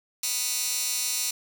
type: tone with high-pass filter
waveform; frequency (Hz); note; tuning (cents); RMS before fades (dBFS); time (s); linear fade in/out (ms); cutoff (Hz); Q
15% pulse; 246.8; B3; -1; -28; 0.23-1.31; 5; 5700; 0.97
effects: none